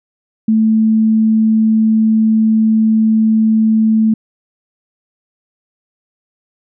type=tone; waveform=sine; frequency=220 Hz; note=A3; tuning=in tune; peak=-8 dBFS; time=0.48-4.14 s; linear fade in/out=5 ms; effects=none